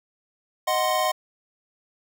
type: chord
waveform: square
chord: C diminished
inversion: first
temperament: equal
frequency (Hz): 622.3 / 740 / 1046.5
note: Eb5 / Gb5 / C6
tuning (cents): 0 / 0 / 0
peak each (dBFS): -26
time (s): 0.67-1.12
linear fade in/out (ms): 10
effects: none